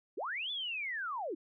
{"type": "linear two-way sweep", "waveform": "sine", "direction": "up then down", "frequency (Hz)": [277.2, 3520, 277.2], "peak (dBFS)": -35, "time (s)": [0.17, 1.35], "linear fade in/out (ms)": 10, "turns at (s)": 0.51, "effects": []}